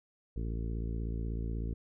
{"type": "harmonic tone", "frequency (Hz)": 56.3, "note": "A1", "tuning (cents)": 40, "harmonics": [1, 2, 3, 4, 5, 6, 7, 8], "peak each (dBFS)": [-34, -40, -44, -46, -48, -50, -51, -52], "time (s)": [0.36, 1.74], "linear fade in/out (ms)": 5, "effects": []}